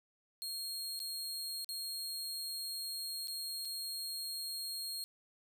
sawtooth tone with dropouts, 4253 Hz, C8, 27 cents sharp, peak -36 dBFS, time 0.42-5.04 s, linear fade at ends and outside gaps 0 ms, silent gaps 0.992-1.001 / 1.645-1.69 / 3.273-3.281 / 3.65-3.654 s, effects none

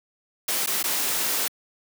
white noise with dropouts, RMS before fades -25 dBFS, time 0.48-1.48 s, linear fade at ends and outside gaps 5 ms, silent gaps 0.662-0.672 / 0.829-0.839 s, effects high-pass 200 Hz 12 dB/octave

